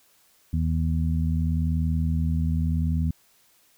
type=harmonic tone; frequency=80.8 Hz; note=E2; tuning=34 cents flat; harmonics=1 / 2 / 3; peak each=-23 / -26 / -31 dBFS; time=0.53-3.11 s; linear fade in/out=5 ms; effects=white hiss -61 dBFS RMS until 3.77 s